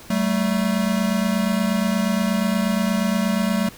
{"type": "tone pair together", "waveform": "square", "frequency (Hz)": [191.58, 220], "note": ["G3", "A3"], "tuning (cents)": [-39, 0], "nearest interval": "major second", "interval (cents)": 239, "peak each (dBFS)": -22, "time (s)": [0.1, 3.69], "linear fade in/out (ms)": 5, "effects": ["pink hiss -43 dBFS RMS until 3.77 s"]}